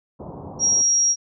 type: low-pass noise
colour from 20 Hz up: pink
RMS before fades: -34 dBFS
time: 0.19-0.82 s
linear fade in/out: 10 ms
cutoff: 1000 Hz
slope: 48 dB/octave
type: tone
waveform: sine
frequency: 5650 Hz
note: F8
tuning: 19 cents sharp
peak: -15 dBFS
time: 0.59-1.16 s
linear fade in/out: 50 ms
effects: high-pass 100 Hz 12 dB/octave